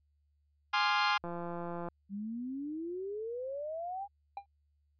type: chord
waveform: sawtooth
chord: D half-diminished seventh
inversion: second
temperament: equal with one note detuned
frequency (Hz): 830.6 / 1046.5 / 1201.4 / 1396.9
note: Ab5 / C6 / D6 / F6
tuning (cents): 0 / 0 / +39 / 0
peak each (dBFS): -28 / -28 / -32 / -29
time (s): 0.73-1.18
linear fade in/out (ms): 10
type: click train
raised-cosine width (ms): 1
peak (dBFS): -27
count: 112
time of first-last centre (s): 1.24-1.885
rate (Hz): 172
type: exponential sweep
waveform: sine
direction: up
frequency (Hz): 193.3 to 820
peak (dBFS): -36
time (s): 2.09-4.08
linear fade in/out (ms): 50
type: tone with exponential decay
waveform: triangle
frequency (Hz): 800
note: G5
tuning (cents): +35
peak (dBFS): -32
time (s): 4.37-4.46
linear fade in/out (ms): 2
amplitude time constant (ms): 19
effects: added 73 Hz sine -70 dBFS peak until 4.99 s + resampled to 11025 Hz